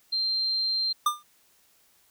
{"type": "tone", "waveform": "sine", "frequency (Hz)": 4159, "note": "C8", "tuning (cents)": -11, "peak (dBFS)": -24, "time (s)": [0.12, 0.93], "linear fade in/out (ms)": 10}
{"type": "tone with exponential decay", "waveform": "square", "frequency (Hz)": 1200, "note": "D6", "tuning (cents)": 37, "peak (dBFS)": -18, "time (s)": [1.06, 1.23], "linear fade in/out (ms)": 5, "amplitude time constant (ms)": 35}
{"effects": ["white hiss -63 dBFS RMS until 2.1 s"]}